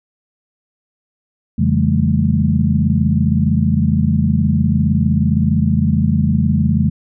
sine tone cluster, 86.2 / 138.4 / 164.8 / 200.4 / 219.9 Hz, F2 / C#3 / E3 / G3 / A3, -22 / -2 / 0 / +38 / -1 cents, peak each -18 dBFS, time 1.58-6.9 s, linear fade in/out 10 ms, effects none

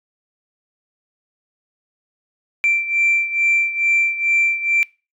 sine beating tone pair, 2349 / 2351.3 Hz, D7 / D7, 0 / +1 cents, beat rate 2.3 Hz, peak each -16 / -20 dBFS, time 2.64-4.83 s, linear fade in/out 0 ms, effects noise-tail reverb RT60 0.3 s tail -24 dB re dry + tanh soft clip ceiling -9 dBFS

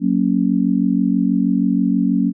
sine chord, F# major, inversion none, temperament just, 185 / 231.2 / 277.5 Hz, F#3 / A#3 / C#4, 0 / -14 / +2 cents, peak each -18 dBFS, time 0-2.33 s, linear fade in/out 50 ms, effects none

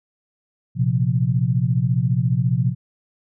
sine chord, Bb suspended second, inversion none, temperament just, 116.54 / 131.11 / 174.81 Hz, Bb2 / C3 / F3, 0 / +4 / +2 cents, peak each -21 / -19 / -23 dBFS, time 0.75-2.75 s, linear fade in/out 50 ms, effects none

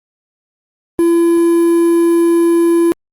triangle tone with quantisation, 338.5 Hz, E4, 46 cents sharp, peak -6 dBFS, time 0.99-2.92 s, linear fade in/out 0 ms, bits 5, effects Opus 24 kbps

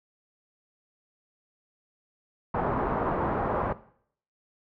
white low-pass noise, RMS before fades -28 dBFS, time 2.54-3.73 s, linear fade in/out 5 ms, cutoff 1100 Hz, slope 24 dB/octave, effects noise-tail reverb RT60 0.6 s tail -17 dB re dry

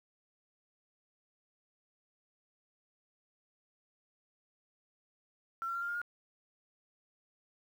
sine tone with pitch steps, 1353 / 1367.1 / 1381.4 / 1395.9 / 1410.5 / 1425.2 Hz, E6 / F6 / F6 / F6 / F6 / F6, +45 / -37 / -19 / -1 / +17 / +35 cents, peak -34 dBFS, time 5.62-6.016 s, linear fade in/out 0 ms, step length 66 ms, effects 10-bit

